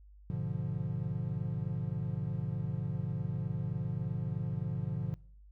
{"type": "chord", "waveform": "triangle", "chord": "G# diminished seventh", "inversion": "none", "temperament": "equal", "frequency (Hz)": [103.83, 123.47, 146.83, 174.61], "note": ["G#2", "B2", "D3", "F3"], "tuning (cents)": [0, 0, 0, 0], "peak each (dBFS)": [-38, -36, -35, -37], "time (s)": [0.3, 5.14], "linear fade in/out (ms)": 0, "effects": ["noise-tail reverb RT60 0.6 s tail -23 dB re dry", "added 50 Hz sine -53 dBFS peak until 5.51 s"]}